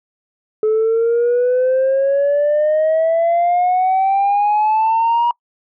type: exponential sweep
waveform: sine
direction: up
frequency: 429.6 to 958 Hz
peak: -10 dBFS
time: 0.63-5.31 s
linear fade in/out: 2 ms
effects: noise-tail reverb RT60 0.1 s tail -26 dB re dry + tanh soft clip ceiling -10 dBFS

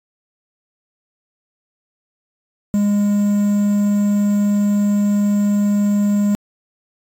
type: tone with quantisation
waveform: triangle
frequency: 204.9 Hz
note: G#3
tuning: 23 cents flat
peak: -11 dBFS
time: 2.74-6.35 s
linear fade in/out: 0 ms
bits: 6
effects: AAC 64 kbps

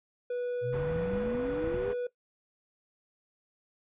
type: tone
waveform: triangle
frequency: 490 Hz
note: B4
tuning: 14 cents flat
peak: -28 dBFS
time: 0.3-2.07 s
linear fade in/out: 5 ms
type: exponential sweep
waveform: sine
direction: up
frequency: 116.7 to 435.1 Hz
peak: -34 dBFS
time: 0.61-1.96 s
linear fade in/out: 50 ms
type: low-pass noise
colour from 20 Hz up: pink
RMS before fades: -41 dBFS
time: 0.72-1.94 s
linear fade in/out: 20 ms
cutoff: 1600 Hz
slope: 12 dB/octave
type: clicks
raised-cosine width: 5 ms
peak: -28 dBFS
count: 7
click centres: 0.911 / 0.962 / 1.136 / 1.353 / 1.642 / 1.675 / 1.744 s
effects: noise-tail reverb RT60 0.1 s tail -17 dB re dry + resampled to 8000 Hz

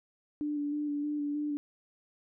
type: tone with vibrato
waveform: sine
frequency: 293.5 Hz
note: D4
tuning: 1 cent flat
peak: -30 dBFS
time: 0.41-1.57 s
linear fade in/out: 0 ms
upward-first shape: square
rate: 3.2 Hz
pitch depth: 18 cents each way
effects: none

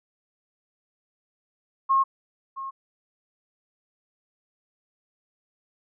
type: tone with echo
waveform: sine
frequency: 1079 Hz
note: C#6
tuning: 47 cents flat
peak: -17 dBFS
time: 1.89-2.04 s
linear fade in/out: 20 ms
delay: 670 ms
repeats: 1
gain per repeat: -14 dB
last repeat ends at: 2.71 s
effects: none

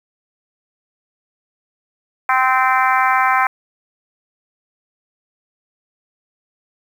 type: harmonic tone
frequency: 259.2 Hz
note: C4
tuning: 16 cents flat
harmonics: 3 / 4 / 5 / 6 / 7 / 8 / 9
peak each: -18 / -17 / -19 / -21 / -24 / -24 / -26 dBFS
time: 2.29-3.47 s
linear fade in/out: 2 ms
effects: 7-bit

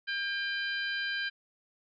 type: harmonic tone with a mistuned harmonic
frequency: 800 Hz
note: G5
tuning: 35 cents sharp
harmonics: 2 / 3 / 4 / 5 / 6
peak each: -32 / -42 / -39 / -42 / -45 dBFS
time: 0.07-1.3 s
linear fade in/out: 20 ms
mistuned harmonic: 4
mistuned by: -53 cents
effects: none

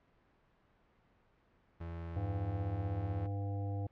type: tone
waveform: 35% pulse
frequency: 83.9 Hz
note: E2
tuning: 31 cents sharp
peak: -39 dBFS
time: 1.8-3.27 s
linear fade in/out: 10 ms
type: harmonic tone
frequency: 100 Hz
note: G2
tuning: 35 cents sharp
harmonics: 1 / 3 / 5 / 7 / 8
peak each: -35 / -46 / -48 / -50 / -53 dBFS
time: 2.16-3.87 s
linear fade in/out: 5 ms
effects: pink hiss -70 dBFS RMS until 3.91 s + low-pass 2000 Hz 12 dB/octave

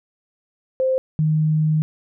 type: tone pair in turn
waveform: sine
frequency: 522 / 155.19 Hz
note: C5 / D#3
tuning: -4 / -4 cents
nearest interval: octave + major sixth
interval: 2100 cents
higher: first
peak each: -16 / -15 dBFS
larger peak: second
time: 0.8-0.98 / 1.19-1.82 s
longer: second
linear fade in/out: 0 ms
effects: none

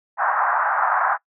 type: band-pass noise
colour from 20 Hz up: pink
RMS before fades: -20 dBFS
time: 0.17-1.18 s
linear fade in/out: 50 ms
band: 730 to 1600 Hz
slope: 48 dB/octave
effects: noise-tail reverb RT60 0.1 s tail -22 dB re dry

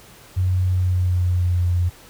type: tone with pitch glide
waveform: sine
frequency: 92 to 88.35 Hz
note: F#2 to F2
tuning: -9 to +21 cents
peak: -16 dBFS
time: 0.36-1.9 s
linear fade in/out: 20 ms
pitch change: -70 cents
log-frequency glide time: 0.65-1.65 s
effects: pink hiss -46 dBFS RMS until 2.09 s

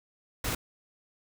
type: noise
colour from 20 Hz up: pink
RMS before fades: -31 dBFS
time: 0.44-0.55 s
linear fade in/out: 5 ms
effects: none

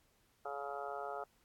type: harmonic tone with a mistuned harmonic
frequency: 141.1 Hz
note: C#3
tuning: 31 cents sharp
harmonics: 3 / 4 / 5 / 6 / 7 / 8 / 9 / 10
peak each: -47 / -47 / -44 / -48 / -55 / -58 / -47 / -52 dBFS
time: 0.45-1.24 s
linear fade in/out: 5 ms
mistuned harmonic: 10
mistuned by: -27 cents
effects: pink hiss -73 dBFS RMS until 1.44 s + AAC 64 kbps

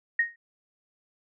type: tone with exponential decay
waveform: sine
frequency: 1864.7 Hz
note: A#6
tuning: in tune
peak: -17 dBFS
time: 0.19-0.36 s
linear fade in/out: 5 ms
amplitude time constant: 35 ms
effects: none

